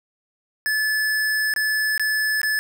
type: tone with dropouts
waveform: square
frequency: 1730 Hz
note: A6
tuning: 30 cents flat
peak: -20 dBFS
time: 0.66-2.59 s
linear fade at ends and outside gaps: 0 ms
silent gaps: 1.538-1.562 / 1.978-1.996 / 2.416-2.432 s
effects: none